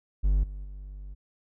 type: tone with level steps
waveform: triangle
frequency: 48.87 Hz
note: G1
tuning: 5 cents flat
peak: -18 / -33 / -36 dBFS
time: 0.23-1.15 s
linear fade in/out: 20 ms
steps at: 0.43 / 0.64 s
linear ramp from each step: 10 ms
effects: none